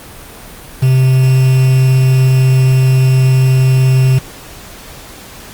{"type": "tone with quantisation", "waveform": "triangle", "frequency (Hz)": 130.3, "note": "C3", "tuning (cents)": -7, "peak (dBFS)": -4, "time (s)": [0.82, 4.19], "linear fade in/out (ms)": 10, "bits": 4, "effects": ["pink hiss -33 dBFS RMS until 5.53 s", "Opus 32 kbps"]}